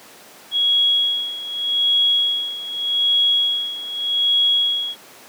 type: tone with tremolo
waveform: sine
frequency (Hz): 3322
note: G#7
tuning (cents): 0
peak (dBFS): -13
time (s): 0.51-4.96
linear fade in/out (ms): 50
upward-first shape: sine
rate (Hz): 0.83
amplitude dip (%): 80
effects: pink hiss -43 dBFS RMS until 5.28 s + high-pass 300 Hz 12 dB/octave